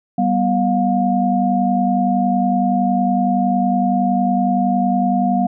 sine tone cluster, 193 / 243.8 / 711 Hz, G3 / B3 / F5, -27 / -22 / +31 cents, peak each -18 dBFS, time 0.18-5.47 s, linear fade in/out 5 ms, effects none

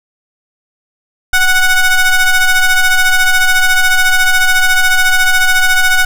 40% pulse ring-modulated tone, 740 Hz, F#5, in tune, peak -3 dBFS, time 1.33-6.05 s, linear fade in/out 5 ms, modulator 733 Hz, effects none

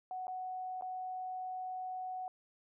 sine tone with dropouts, 742 Hz, F#5, 5 cents sharp, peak -38 dBFS, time 0.11-2.28 s, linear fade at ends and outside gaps 1 ms, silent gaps 0.27-0.28 / 0.811-0.822 s, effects none

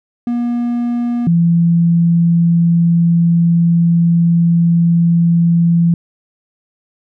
triangle / sine tone pair in turn, 239.4 / 169.28 Hz, A#3 / E3, +46 / +46 cents, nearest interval tritone, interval 600 cents, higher first, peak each -12 / -8 dBFS, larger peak second, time 0.27-1.27 / 1.27-5.94 s, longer second, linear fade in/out 2 ms, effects none

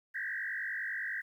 sine tone with frequency modulation, 1752 Hz, A6, 8 cents flat, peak -34 dBFS, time 0.14-1.22 s, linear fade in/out 20 ms, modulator 50.1 Hz, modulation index 4, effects 11-bit

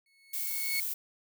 30% pulse tone with exponential growth, 2199 Hz, C#7, 14 cents flat, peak -26 dBFS, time 0.06-0.8 s, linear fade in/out 2 ms, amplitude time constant 160 ms
violet noise, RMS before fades -34 dBFS, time 0.33-0.94 s, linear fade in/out 10 ms
effects none

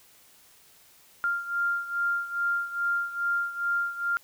sine beating tone pair, 1395 / 1397.4 Hz, F6 / F6, -2 / +1 cents, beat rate 2.4 Hz, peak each -27 / -31 dBFS, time 1.24-4.17 s, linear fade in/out 0 ms, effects white hiss -57 dBFS RMS until 4.23 s

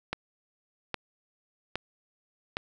click train, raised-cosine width 0.3 ms, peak -14 dBFS, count 4, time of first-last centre 0.13-2.569 s, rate 1.23 Hz, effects none

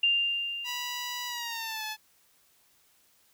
sine tone with exponential decay, 2794 Hz, F7, in tune, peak -20 dBFS, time 0.03-1.74 s, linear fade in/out 5 ms, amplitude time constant 370 ms
10% pulse tone with pitch glide, 980 to 863.1 Hz, B5 to A5, -14 to -34 cents, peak -25 dBFS, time 0.64-1.97 s, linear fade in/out 50 ms, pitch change -220 cents, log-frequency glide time 1.27-1.84 s
effects white hiss -65 dBFS RMS until 3.33 s

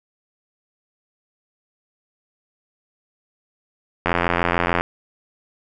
click train, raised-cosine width 0.5 ms, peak -3 dBFS, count 66, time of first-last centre 4.06-4.81 s, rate 86.7 Hz, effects none

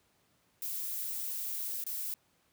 violet noise with dropouts, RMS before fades -37 dBFS, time 0.62-2.14 s, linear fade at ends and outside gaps 1 ms, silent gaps 1.84-1.865 s, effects pink hiss -71 dBFS RMS until 2.52 s + high-pass 80 Hz 12 dB/octave

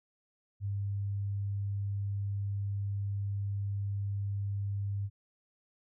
sine tone, 100 Hz, G2, 35 cents sharp, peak -31 dBFS, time 0.6-5.1 s, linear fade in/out 50 ms, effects none

